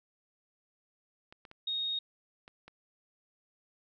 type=clicks; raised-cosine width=0.3 ms; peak=-34 dBFS; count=5; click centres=1.325 / 1.452 / 1.514 / 2.479 / 2.68 s
type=tone; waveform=sine; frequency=3729 Hz; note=A#7; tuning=in tune; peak=-31 dBFS; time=1.67-1.99 s; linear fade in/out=5 ms
effects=none